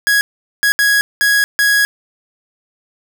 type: tone bursts at uneven times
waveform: 45% pulse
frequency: 1661.2 Hz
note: G#6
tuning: in tune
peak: -10 dBFS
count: 5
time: 0.07-0.21 / 0.63-0.72 / 0.79-1.01 / 1.21-1.44 / 1.59-1.85 s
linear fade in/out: 0 ms
effects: 7-bit